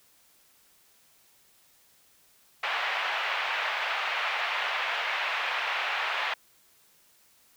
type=band-pass noise; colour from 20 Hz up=white; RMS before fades=-30 dBFS; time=2.63-6.34 s; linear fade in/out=5 ms; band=660 to 2800 Hz; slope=24 dB/octave; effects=white hiss -62 dBFS RMS until 7.56 s